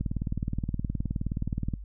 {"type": "click train", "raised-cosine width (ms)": 5, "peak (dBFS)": -17, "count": 34, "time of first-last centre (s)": [0.01, 1.738], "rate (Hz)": 19.1, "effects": ["noise-tail reverb RT60 0.1 s tail -26 dB re dry", "added 50 Hz sine -38 dBFS peak until 1.84 s"]}